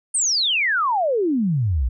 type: exponential sweep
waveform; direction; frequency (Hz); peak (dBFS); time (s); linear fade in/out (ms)
sine; down; 9120 to 55; -17; 0.14-1.89; 10
effects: none